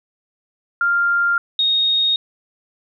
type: tone pair in turn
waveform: sine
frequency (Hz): 1396 / 3727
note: F6 / A#7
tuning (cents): -1 / -1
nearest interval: octave + perfect fourth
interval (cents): 1700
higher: second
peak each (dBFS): -14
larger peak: neither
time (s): 0.81-1.38 / 1.59-2.16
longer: neither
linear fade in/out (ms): 2
effects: none